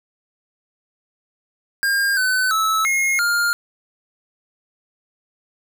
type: tone with pitch steps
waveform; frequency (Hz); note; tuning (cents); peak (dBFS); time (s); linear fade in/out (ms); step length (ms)
square; 1609 / 1512 / 1304 / 2151 / 1407; G6 / F#6 / E6 / C7 / F6; +45 / +37 / -19 / +47 / +12; -17; 1.83-3.53; 0; 340
effects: none